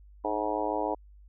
harmonic tone with a mistuned harmonic, 106.3 Hz, G#2, 41 cents sharp, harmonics 3 / 4 / 5 / 6 / 7 / 8 / 9, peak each -35 / -35 / -35 / -35 / -35 / -35 / -35 dBFS, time 0.24-0.95 s, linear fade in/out 10 ms, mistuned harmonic 3, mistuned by -55 cents, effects added 50 Hz sine -50 dBFS peak until 1.28 s

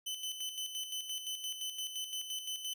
sawtooth tone with tremolo, 3032 Hz, F#7, 42 cents sharp, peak -33 dBFS, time 0.06-2.74 s, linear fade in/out 10 ms, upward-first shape square, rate 5.8 Hz, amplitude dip 55%, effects none

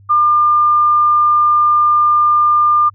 sine tone, 1200 Hz, D6, 37 cents sharp, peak -8 dBFS, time 0.09-2.9 s, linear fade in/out 20 ms, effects added 99 Hz sine -41 dBFS peak until 2.94 s

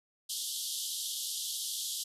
pink band-pass noise, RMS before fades -37 dBFS, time 0.29-2.04 s, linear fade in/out 10 ms, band 3100 to 13000 Hz, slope 96 dB/octave, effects none

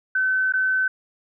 sine tone with dropouts, 1524 Hz, G6, 49 cents flat, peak -18 dBFS, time 0.15-0.88 s, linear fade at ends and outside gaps 5 ms, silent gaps 0.524-0.536 s, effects none

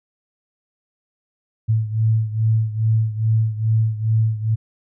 sine beating tone pair, 110 / 112.4 Hz, A2 / A2, 0 / +37 cents, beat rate 2.4 Hz, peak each -17 / -21 dBFS, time 1.68-4.56 s, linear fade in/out 20 ms, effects none

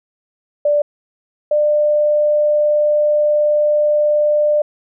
sine tone pair in turn, 587.3 / 596.9 Hz, D5 / D5, 0 / +28 cents, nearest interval unison, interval 28 cents, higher second, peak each -11 dBFS, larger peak neither, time 0.65-0.82 / 1.51-4.62 s, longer second, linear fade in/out 5 ms, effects none

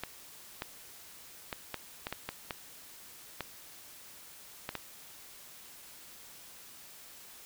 clicks, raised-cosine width 0.3 ms, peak -19 dBFS, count 11, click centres 0.036 / 0.621 / 1.528 / 1.743 / 2.069 / 2.126 / 2.29 / 2.508 / 3.407 / 4.691 / 4.753 s, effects white hiss -52 dBFS RMS until 7.45 s

